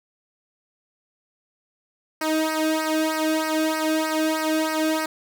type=tone with flanger; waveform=sawtooth; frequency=314.4 Hz; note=D#4; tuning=18 cents sharp; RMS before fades=-23 dBFS; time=2.21-5.06 s; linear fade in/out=5 ms; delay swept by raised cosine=0.28 to 1.01 ms; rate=3.2 Hz; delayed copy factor=-0.95; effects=none